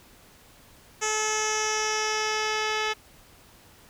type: tone with low-pass filter sweep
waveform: 10% pulse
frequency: 431.7 Hz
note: A4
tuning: 33 cents flat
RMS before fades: -27 dBFS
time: 1.01-2.94 s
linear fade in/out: 20 ms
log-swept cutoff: 7000 to 4300 Hz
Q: 3.8
effects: pink hiss -54 dBFS RMS until 3.89 s